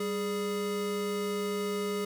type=tone pair together; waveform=square; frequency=196 / 415.3 Hz; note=G3 / G#4; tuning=0 / 0 cents; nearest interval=octave + minor second; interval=1300 cents; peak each=-36 / -32 dBFS; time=0-2.05 s; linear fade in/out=5 ms; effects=none